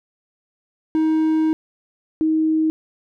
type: tone pair in turn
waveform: triangle / sine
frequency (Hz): 315.6 / 315.6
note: D#4 / D#4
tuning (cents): +25 / +25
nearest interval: unison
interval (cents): 0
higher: neither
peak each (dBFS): -13 / -15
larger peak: first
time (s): 0.95-1.53 / 2.21-2.7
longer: first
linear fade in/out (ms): 0
effects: none